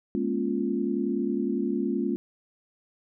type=chord; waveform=sine; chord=Bb minor seventh; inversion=third; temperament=equal with one note detuned; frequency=207.7 / 238 / 277.2 / 349.2 Hz; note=Ab3 / Bb3 / Db4 / F4; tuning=0 / +36 / 0 / 0 cents; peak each=-30 dBFS; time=0.15-2.16 s; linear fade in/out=0 ms; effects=none